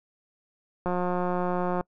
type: click train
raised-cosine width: 1 ms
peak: -15 dBFS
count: 171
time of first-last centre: 0.86-1.81 s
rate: 179 Hz
effects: noise-tail reverb RT60 0.1 s tail -26 dB re dry

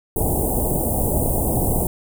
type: band-stop noise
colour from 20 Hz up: pink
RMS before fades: -20 dBFS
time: 0.16-1.87 s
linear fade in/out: 2 ms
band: 820 to 8700 Hz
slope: 48 dB/octave
effects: none

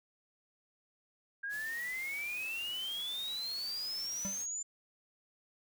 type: exponential sweep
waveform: sine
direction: up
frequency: 1600 to 7180 Hz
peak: -36 dBFS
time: 1.43-4.63 s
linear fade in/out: 10 ms
type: noise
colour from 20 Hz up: white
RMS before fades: -50 dBFS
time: 1.49-4.47 s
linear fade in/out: 50 ms
type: tone with exponential decay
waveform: square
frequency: 196 Hz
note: G3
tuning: in tune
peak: -36 dBFS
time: 4.25-4.45 s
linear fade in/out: 0 ms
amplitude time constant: 42 ms
effects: none

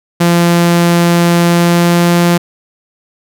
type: tone with pitch glide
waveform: sawtooth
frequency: 171.8 to 173.09 Hz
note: F3 to F3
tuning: -28 to -15 cents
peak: -3 dBFS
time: 0.2-2.38 s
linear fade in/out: 10 ms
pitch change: +13 cents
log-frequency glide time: 1.44-2.21 s
effects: none

